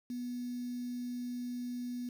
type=tone with quantisation; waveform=sine; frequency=245 Hz; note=B3; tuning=14 cents flat; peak=-36 dBFS; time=0.1-2.09 s; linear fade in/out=2 ms; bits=9; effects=none